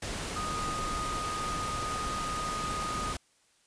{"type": "tone in noise", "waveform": "sine", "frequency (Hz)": 1239, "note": "D#6", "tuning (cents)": -8, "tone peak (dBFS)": -33, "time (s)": [0.36, 3.13], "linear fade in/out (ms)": 5, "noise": "pink", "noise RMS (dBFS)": -36, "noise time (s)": [0.02, 3.17], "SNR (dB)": 0, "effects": ["white hiss -67 dBFS RMS until 3.66 s", "resampled to 22050 Hz"]}